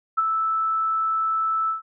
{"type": "tone with ADSR envelope", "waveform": "sine", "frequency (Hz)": 1315, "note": "E6", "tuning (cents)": -5, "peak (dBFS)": -15, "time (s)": [0.17, 1.82], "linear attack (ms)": 16, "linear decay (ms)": 26, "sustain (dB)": -5, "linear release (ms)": 130, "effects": []}